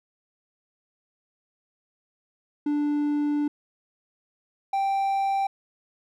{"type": "tone pair in turn", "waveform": "triangle", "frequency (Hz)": [293.7, 784.1], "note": ["D4", "G5"], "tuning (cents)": [0, 0], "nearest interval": "octave + perfect fourth", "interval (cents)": 1700, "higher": "second", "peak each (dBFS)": -20, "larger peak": "neither", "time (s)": [[2.66, 3.48], [4.73, 5.47]], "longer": "first", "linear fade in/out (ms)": 5, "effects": []}